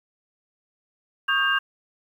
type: tone cluster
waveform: sine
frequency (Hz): 1111 / 1240 / 1595 / 2804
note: C#6 / D#6 / G6 / F7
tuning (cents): +4 / -6 / +30 / +6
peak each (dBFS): -27 / -29 / -21 / -26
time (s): 1.28-1.59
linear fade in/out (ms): 10
effects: 9-bit